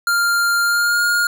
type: tone with pitch glide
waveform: square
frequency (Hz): 1396.9 to 1422.1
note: F6 to F6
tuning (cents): 0 to +31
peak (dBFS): -15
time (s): 0.07-1.27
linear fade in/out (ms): 2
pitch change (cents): +31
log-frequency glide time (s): 0.62-1.02
effects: none